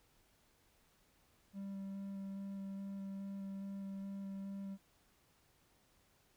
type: tone with vibrato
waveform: triangle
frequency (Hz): 196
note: G3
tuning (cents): 0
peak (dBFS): -40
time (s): 1.53-4.78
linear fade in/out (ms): 50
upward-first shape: square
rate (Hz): 2.4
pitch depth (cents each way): 8
effects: pink hiss -72 dBFS RMS until 6.36 s